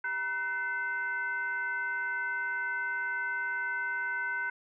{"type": "tone with frequency modulation", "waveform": "sine", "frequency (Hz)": 1518, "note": "F#6", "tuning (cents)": 44, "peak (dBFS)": -30, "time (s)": [0.04, 4.5], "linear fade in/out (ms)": 5, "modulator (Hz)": 562, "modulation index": 0.69, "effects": []}